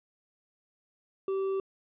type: tone with hard clipping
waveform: triangle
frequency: 386.8 Hz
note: G4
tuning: 23 cents flat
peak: -29 dBFS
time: 1.28-1.6 s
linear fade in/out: 2 ms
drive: 8 dB
effects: resampled to 8000 Hz